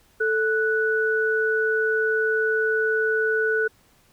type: tone pair together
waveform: sine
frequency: 440 / 1480 Hz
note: A4 / F#6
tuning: 0 / 0 cents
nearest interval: octave + major sixth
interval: 2100 cents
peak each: -22 dBFS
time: 0.2-3.68 s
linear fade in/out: 10 ms
effects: pink hiss -59 dBFS RMS until 4.12 s